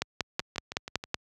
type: two click trains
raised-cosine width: 0.2 ms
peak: -20 / -10 dBFS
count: 5 / 7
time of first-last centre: 0.4-1.039 / 0.02-1.144 s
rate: 6.26 / 5.34 Hz
effects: high-pass 60 Hz 12 dB/octave